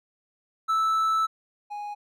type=tone pair in turn; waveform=triangle; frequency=1314 / 827.8 Hz; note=E6 / G#5; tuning=-6 / -6 cents; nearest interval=minor sixth; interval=800 cents; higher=first; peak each=-19 / -30 dBFS; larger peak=first; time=0.68-1.27 / 1.7-1.95 s; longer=first; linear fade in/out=20 ms; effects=none